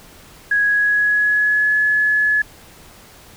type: tone with pitch glide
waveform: sine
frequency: 1661.2 to 1705.9 Hz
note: G#6 to G#6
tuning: 0 to +46 cents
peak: -13 dBFS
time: 0.51-2.42 s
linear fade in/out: 5 ms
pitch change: +46 cents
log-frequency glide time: 0.62-1.76 s
effects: pink hiss -44 dBFS RMS until 3.36 s